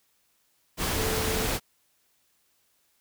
sine tone in noise, 439.8 Hz, A4, 1 cent flat, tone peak -32 dBFS, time 0.94-1.5 s, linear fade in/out 50 ms, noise pink, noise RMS -28 dBFS, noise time 0.77-1.6 s, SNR -7 dB, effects white hiss -69 dBFS RMS until 3 s

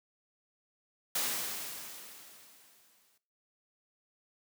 white noise with exponential decay, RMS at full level -31 dBFS, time 1.15-3.18 s, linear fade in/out 5 ms, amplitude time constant 440 ms, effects noise-tail reverb RT60 0.4 s tail -18 dB re dry + high-pass 150 Hz 12 dB/octave

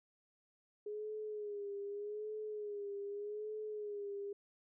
sine tone with vibrato, 415.3 Hz, G#4, in tune, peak -40 dBFS, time 0.86-4.33 s, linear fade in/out 5 ms, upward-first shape sine, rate 0.83 Hz, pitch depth 58 cents each way, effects none

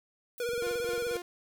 violet noise with exponential decay, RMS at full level -42 dBFS, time 0.38-0.46 s, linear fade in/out 2 ms, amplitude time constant 16 ms
square tone with vibrato, 477.2 Hz, A#4, 41 cents sharp, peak -31 dBFS, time 0.4-1.17 s, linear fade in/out 2 ms, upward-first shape sine, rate 17 Hz, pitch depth 50 cents each way
click train, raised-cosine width 3 ms, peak -36 dBFS, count 16, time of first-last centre 0.49-1.157 s, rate 22.5 Hz
sawtooth tone with tremolo, 352.9 Hz, F4, 18 cents sharp, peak -32 dBFS, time 0.62-1.22 s, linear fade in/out 2 ms, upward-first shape triangle, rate 4.1 Hz, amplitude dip 90%
effects none

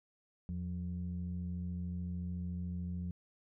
sine tone pair together, 83.72 / 177.4 Hz, E2 / F3, +27 / +27 cents, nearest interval octave + minor second, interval 1300 cents, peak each -38 / -38 dBFS, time 0.49-3.11 s, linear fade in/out 0 ms, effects tanh soft clip ceiling -31 dBFS

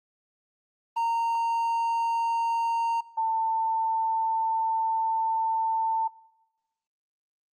triangle / sine tone pair in turn, 923 / 894.7 Hz, A#5 / A5, -17 / +29 cents, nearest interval minor second, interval 54 cents, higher first, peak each -22 / -23 dBFS, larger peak first, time 0.96-3.01 / 3.17-6.08 s, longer second, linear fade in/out 10 ms, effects noise-tail reverb RT60 0.9 s tail -21 dB re dry + Opus 24 kbps

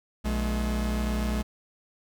45% pulse tone pair together, 60.2 / 213.1 Hz, B1 / G#3, -44 / +45 cents, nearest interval octave + minor seventh, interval 2189 cents, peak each -27 / -30 dBFS, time 0.24-1.43 s, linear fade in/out 20 ms, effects none

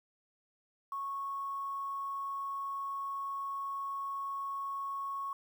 sine tone with quantisation, 1103 Hz, C#6, 9 cents flat, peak -35 dBFS, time 0.92-5.33 s, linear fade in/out 2 ms, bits 10, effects none

